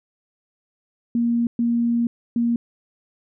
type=tone bursts at uneven times; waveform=sine; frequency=235.4 Hz; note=A#3; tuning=17 cents sharp; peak=-17 dBFS; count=3; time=1.15-1.47 / 1.59-2.07 / 2.36-2.56 s; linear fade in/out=2 ms; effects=none